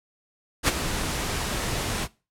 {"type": "noise with ADSR envelope", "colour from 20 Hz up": "pink", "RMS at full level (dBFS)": -18, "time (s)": [0.63, 2.08], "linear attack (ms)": 49, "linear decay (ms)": 26, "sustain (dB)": -10, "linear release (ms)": 47, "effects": ["noise-tail reverb RT60 0.3 s tail -21 dB re dry", "low-pass 11000 Hz 12 dB/octave"]}